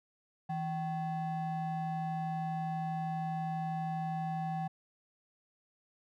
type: ring-modulated tone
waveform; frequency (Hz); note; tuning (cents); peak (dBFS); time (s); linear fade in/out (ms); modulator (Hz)
triangle; 466.2; A#4; 0; -28; 0.49-4.68; 10; 303
effects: none